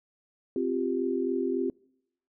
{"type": "chord", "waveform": "sine", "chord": "C suspended fourth", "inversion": "none", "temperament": "just", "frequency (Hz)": [261.6, 348.8, 392.4], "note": ["C4", "F4", "G4"], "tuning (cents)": [0, -2, 2], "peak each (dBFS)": -30, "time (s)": [0.56, 1.7], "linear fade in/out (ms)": 2, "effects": ["noise-tail reverb RT60 0.8 s tail -26 dB re dry"]}